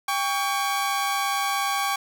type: tone pair together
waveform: sawtooth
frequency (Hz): 796 / 1125.7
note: G5 / C#6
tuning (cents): +26 / +26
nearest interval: tritone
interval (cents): 600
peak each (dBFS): -22 / -22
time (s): 0.08-1.96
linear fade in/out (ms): 5
effects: none